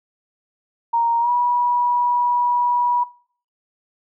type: tone with pitch glide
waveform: sine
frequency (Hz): 932.3 to 970.8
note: A#5 to B5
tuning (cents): 0 to -30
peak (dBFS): -15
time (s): 0.93-3.04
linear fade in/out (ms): 10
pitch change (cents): +70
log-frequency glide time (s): 1.2-1.3
effects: noise-tail reverb RT60 0.5 s tail -21 dB re dry